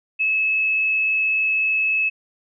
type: tone with frequency modulation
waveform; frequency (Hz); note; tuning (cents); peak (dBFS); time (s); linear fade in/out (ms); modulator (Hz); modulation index
sine; 2593; E7; -29; -17; 0.19-2.1; 20; 23.7; 0.53
effects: none